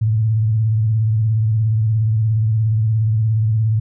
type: tone with vibrato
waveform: sine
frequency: 110 Hz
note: A2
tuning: in tune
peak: -13 dBFS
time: 0.01-3.8 s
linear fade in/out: 10 ms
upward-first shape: triangle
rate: 17 Hz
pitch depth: 83 cents each way
effects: none